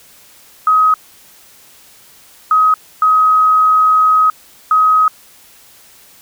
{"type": "tone bursts at uneven times", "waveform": "sine", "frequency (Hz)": 1265, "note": "D#6", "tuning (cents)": 28, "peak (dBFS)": -7, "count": 4, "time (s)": [[0.67, 0.94], [2.51, 2.74], [3.02, 4.3], [4.71, 5.08]], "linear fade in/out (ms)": 2, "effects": ["white hiss -44 dBFS RMS until 6.21 s"]}